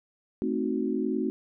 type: chord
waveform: sine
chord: A diminished seventh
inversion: none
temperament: equal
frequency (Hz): 220 / 261.6 / 311.1 / 370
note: A3 / C4 / Eb4 / Gb4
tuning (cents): 0 / 0 / 0 / 0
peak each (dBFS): -31 / -30 / -32 / -31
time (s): 0.42-1.3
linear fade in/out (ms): 0
effects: none